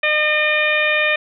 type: harmonic tone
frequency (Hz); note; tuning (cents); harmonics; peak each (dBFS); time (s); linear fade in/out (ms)
607; D#5; -43; 1 / 2 / 3 / 4 / 5 / 6; -21 / -27 / -19 / -18 / -28 / -28; 0.03-1.16; 5
effects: none